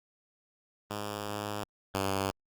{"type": "tone pair in turn", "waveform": "5% pulse", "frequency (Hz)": [103.83, 97.24], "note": ["G#2", "G2"], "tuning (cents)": [0, -13], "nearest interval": "minor second", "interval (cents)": 113, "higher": "first", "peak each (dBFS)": [-23, -18], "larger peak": "second", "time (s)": [[0.9, 1.64], [1.94, 2.31]], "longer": "first", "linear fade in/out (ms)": 5, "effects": ["Opus 24 kbps"]}